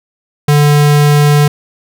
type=tone; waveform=square; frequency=146.83 Hz; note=D3; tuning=in tune; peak=-6 dBFS; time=0.48-1.48 s; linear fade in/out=5 ms; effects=none